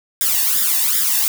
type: noise with flanger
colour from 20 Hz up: blue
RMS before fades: -17 dBFS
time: 0.21-1.28 s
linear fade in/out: 0 ms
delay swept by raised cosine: 0.56 to 1.12 ms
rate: 2.6 Hz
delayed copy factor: +1
effects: none